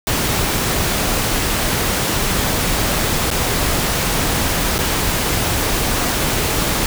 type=noise with dropouts; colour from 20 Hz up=pink; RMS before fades=-18 dBFS; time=0.07-6.86 s; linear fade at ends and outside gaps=1 ms; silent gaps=3.304-3.312 / 4.782-4.788 s; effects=none